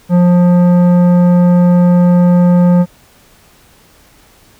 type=tone with tanh clipping; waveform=triangle; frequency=176.9 Hz; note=F3; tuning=23 cents sharp; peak=-7 dBFS; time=0.09-2.86 s; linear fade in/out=50 ms; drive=16 dB; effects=pink hiss -46 dBFS RMS until 4.59 s